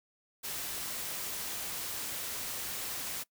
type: noise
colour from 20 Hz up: white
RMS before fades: -38 dBFS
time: 0.43-3.24 s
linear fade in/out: 20 ms
effects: noise-tail reverb RT60 0.1 s tail -22 dB re dry